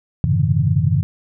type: tone cluster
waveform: sine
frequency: 92.6 / 107.2 / 132.2 / 143.4 / 162.1 Hz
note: F#2 / A2 / C3 / D3 / E3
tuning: +2 / -45 / +18 / -41 / -29 cents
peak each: -20 dBFS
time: 0.24-1.03 s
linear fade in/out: 0 ms
effects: none